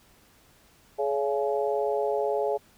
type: harmonic tone with a mistuned harmonic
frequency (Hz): 140.8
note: C#3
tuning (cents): +27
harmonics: 3 / 4 / 5 / 6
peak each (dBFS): -27 / -29 / -31 / -33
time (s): 0.98-2.58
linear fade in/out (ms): 20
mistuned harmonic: 5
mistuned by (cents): -55
effects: pink hiss -59 dBFS RMS until 2.77 s